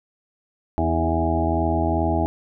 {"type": "harmonic tone with a mistuned harmonic", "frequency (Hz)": 82.41, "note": "E2", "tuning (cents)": 0, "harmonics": [1, 2, 3, 4, 5, 7, 8, 9, 10], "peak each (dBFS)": [-23, -31, -28, -25, -32, -36, -26, -32, -27], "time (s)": [0.78, 2.26], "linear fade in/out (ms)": 0, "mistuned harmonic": 4, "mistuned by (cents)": -30, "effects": []}